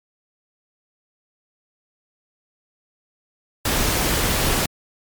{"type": "noise", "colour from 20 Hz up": "pink", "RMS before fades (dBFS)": -20, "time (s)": [3.65, 4.66], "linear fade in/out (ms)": 5, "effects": ["MP3 96 kbps"]}